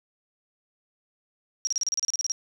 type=tone bursts; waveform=sine; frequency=5640 Hz; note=F8; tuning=16 cents sharp; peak=-23 dBFS; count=13; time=1.65-2.319 s; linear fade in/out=0 ms; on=21 ms; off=33 ms; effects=none

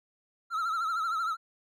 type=tone with vibrato; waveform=triangle; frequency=1325 Hz; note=E6; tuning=9 cents sharp; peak=-26 dBFS; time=0.5-1.37 s; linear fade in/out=50 ms; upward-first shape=triangle; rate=13 Hz; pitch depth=100 cents each way; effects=none

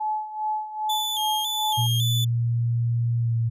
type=tone with tremolo; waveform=sine; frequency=858 Hz; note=A5; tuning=44 cents flat; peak=-22 dBFS; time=0-1.87 s; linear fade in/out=10 ms; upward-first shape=sine; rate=2.5 Hz; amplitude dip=75%
type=tone with vibrato; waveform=40% pulse; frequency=3354 Hz; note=G#7; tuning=16 cents sharp; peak=-24 dBFS; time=0.89-2.25 s; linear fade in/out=10 ms; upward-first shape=square; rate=1.8 Hz; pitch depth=66 cents each way
type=tone with pitch glide; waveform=sine; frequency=117.8 to 115.38 Hz; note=A#2 to A#2; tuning=+19 to -17 cents; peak=-20 dBFS; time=1.77-3.5 s; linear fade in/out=20 ms; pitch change=-36 cents; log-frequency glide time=3.19-3.35 s
effects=none

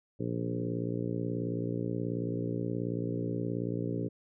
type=harmonic tone with a mistuned harmonic; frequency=58.6 Hz; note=A#1; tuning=10 cents sharp; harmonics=2 / 3 / 4 / 5 / 6 / 7 / 8 / 9; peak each=-36 / -37 / -41 / -37 / -43 / -39 / -43 / -45 dBFS; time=0.19-4.09 s; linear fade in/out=20 ms; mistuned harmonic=2; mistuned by=+17 cents; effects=none

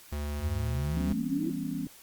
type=tone; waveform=square; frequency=73.42 Hz; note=D2; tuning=in tune; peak=-32 dBFS; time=0.12-1.13 s; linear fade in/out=5 ms
type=exponential sweep; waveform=sine; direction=up; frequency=78.8 to 340 Hz; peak=-30 dBFS; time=0.4-1.5 s; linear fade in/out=5 ms
type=chord; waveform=sine; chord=C# half-diminished seventh; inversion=first; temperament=just; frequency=166.31 / 199.57 / 249.5 / 277.2 Hz; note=E3 / G3 / B3 / C#4; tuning=+16 / +31 / +18 / 0 cents; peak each=-37 / -38 / -36 / -35 dBFS; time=0.97-1.87 s; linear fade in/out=2 ms
effects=white hiss -53 dBFS RMS until 2.02 s + Opus 48 kbps

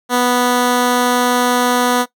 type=tone; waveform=10% pulse; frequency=246.4 Hz; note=B3; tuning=4 cents flat; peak=-4 dBFS; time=0.09-2.06 s; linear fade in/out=50 ms; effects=noise-tail reverb RT60 0.1 s tail -17 dB re dry

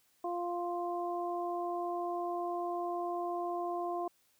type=harmonic tone; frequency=349.2 Hz; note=F4; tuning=in tune; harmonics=1 / 2 / 3; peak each=-37 / -36 / -41 dBFS; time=0.24-4.08 s; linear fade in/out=5 ms; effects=white hiss -71 dBFS RMS until 4.39 s

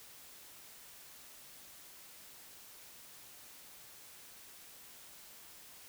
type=silence; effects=white hiss -55 dBFS RMS until 5.88 s

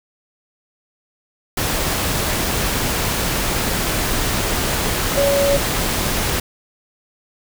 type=tone in noise; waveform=sine; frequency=562 Hz; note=C#5; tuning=24 cents sharp; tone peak=-14 dBFS; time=5.17-5.57 s; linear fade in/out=5 ms; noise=pink; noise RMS=-20 dBFS; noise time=1.57-6.4 s; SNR=+3 dB; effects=none

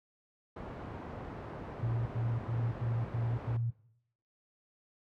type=low-pass noise; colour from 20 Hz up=pink; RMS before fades=-42 dBFS; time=0.56-3.57 s; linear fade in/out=5 ms; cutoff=1100 Hz; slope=12 dB/octave
type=tone bursts; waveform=sine; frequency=116.54 Hz; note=A#2; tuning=in tune; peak=-30 dBFS; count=6; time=1.82-3.705 s; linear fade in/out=10 ms; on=240 ms; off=89 ms
effects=noise-tail reverb RT60 0.7 s tail -18 dB re dry + high-pass 60 Hz 12 dB/octave

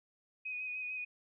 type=tone with vibrato; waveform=sine; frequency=2500 Hz; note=D#7; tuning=8 cents sharp; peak=-37 dBFS; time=0.45-1.05 s; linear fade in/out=10 ms; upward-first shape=sine; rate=6.7 Hz; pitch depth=25 cents each way; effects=none

